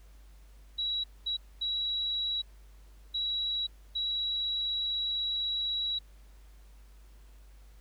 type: tone bursts at uneven times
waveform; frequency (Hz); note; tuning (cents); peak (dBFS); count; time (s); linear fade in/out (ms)
sine; 3892; B7; -26; -29; 5; 0.78-1.04 / 1.26-1.37 / 1.61-2.42 / 3.14-3.67 / 3.95-5.99; 10
effects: added 50 Hz sine -51 dBFS peak until 7.8 s + pink hiss -65 dBFS RMS until 7.8 s